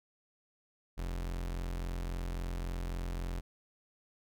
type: tone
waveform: 40% pulse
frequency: 43.65 Hz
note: F1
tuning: in tune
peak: -34 dBFS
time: 0.97-3.41 s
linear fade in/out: 20 ms
effects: none